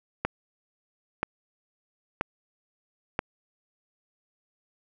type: click train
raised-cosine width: 0.5 ms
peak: -10 dBFS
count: 4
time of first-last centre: 0.25-3.191 s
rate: 1.02 Hz
effects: none